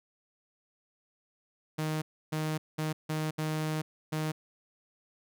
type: tone bursts at uneven times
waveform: sawtooth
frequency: 155.56 Hz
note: D#3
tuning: in tune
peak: -26 dBFS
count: 6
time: 1.78-2.02 / 2.32-2.58 / 2.78-2.93 / 3.09-3.31 / 3.38-3.82 / 4.12-4.32 s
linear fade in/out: 10 ms
effects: none